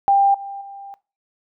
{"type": "tone with level steps", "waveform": "sine", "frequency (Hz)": 794, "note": "G5", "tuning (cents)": 22, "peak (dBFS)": [-11, -28, -33], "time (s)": [0.08, 0.94], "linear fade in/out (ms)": 0, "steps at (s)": [0.34, 0.61], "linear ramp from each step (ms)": 5, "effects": ["noise-tail reverb RT60 0.3 s tail -20 dB re dry"]}